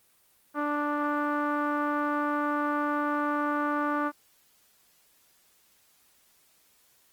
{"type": "tone with low-pass filter", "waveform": "sawtooth", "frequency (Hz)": 293.7, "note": "D4", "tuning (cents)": 0, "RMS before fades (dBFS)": -28, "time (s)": [0.54, 4.12], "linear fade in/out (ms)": 50, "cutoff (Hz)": 1300, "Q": 5.2, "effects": ["white hiss -64 dBFS RMS until 7.12 s", "Opus 24 kbps"]}